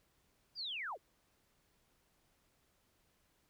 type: linear sweep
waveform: sine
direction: down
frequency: 4978 to 301.6 Hz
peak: -39 dBFS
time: 0.55-0.98 s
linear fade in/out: 50 ms
effects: pink hiss -75 dBFS RMS until 3.49 s